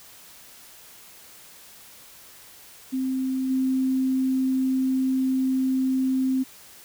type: tone with level steps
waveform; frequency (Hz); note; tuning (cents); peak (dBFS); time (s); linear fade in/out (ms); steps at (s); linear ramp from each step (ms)
sine; 261.6; C4; 0; -23 / -20; 2.92-6.44; 20; 3.49; 20
effects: white hiss -48 dBFS RMS until 6.84 s